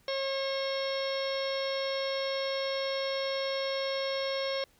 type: harmonic tone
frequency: 542 Hz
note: C#5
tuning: 39 cents flat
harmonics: 1 / 2 / 3 / 4 / 5 / 6 / 7 / 8 / 10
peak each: -31 / -41 / -44 / -41 / -48 / -42 / -42 / -44 / -41 dBFS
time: 0.08-4.64 s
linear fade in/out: 2 ms
effects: pink hiss -65 dBFS RMS until 4.79 s